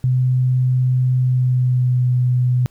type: tone with pitch glide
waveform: sine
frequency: 127.4 to 124.99 Hz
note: C3 to B2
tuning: -46 to +21 cents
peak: -13 dBFS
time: 0.04-2.66 s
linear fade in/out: 0 ms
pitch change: -33 cents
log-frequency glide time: 1.16-2.07 s
effects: pink hiss -57 dBFS RMS until 2.7 s